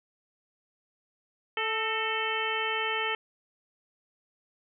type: harmonic tone with a mistuned harmonic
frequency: 440 Hz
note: A4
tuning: in tune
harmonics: 1 / 2 / 3 / 4 / 5 / 6 / 7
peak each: -35 / -35 / -35 / -35 / -35 / -35 / -35 dBFS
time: 1.57-3.15 s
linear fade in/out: 2 ms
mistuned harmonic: 4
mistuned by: +54 cents
effects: none